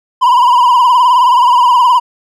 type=tone with vibrato; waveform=triangle; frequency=986 Hz; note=B5; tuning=3 cents flat; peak=-3 dBFS; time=0.21-2 s; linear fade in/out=20 ms; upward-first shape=triangle; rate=19 Hz; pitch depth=100 cents each way; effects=none